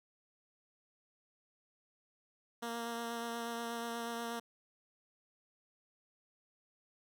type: tone with vibrato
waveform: 10% pulse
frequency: 233.1 Hz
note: A#3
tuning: in tune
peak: -30 dBFS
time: 2.62-4.4 s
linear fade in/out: 10 ms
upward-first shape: sine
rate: 8.3 Hz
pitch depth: 14 cents each way
effects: none